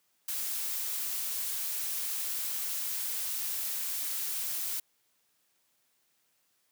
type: noise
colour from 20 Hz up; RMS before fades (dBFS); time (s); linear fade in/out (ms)
blue; -34; 0.28-4.8; 5
effects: white hiss -73 dBFS RMS until 6.71 s + high-pass 100 Hz 12 dB/octave